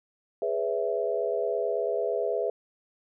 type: chord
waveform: sine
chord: C# minor seventh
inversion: second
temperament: equal with one note detuned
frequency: 415.3 / 493.9 / 562.8 / 659.3 Hz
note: G#4 / B4 / C#5 / E5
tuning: 0 / 0 / +26 / 0 cents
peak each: -30 / -30 / -35 / -30 dBFS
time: 0.42-2.5 s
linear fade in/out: 2 ms
effects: none